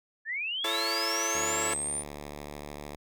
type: linear sweep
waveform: sine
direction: up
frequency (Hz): 1700 to 9430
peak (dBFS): -30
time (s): 0.25-2.04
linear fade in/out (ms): 50
type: chord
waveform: 10% pulse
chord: A major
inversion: second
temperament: equal with one note detuned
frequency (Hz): 336.9 / 440 / 554.4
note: E4 / A4 / C#5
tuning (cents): +38 / 0 / 0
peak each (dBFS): -26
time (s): 0.64-1.74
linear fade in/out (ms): 5
type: tone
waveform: 5% pulse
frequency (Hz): 73.42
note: D2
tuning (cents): 0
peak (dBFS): -28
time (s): 1.34-2.96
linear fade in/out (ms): 5
effects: none